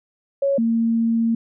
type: tone pair in turn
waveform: sine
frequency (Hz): 554.4 / 228.8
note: C#5 / A#3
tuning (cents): 0 / -32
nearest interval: octave + minor third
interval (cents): 1532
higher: first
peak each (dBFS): -16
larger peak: neither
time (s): 0.42-0.58 / 0.58-1.35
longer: second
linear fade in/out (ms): 5
effects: none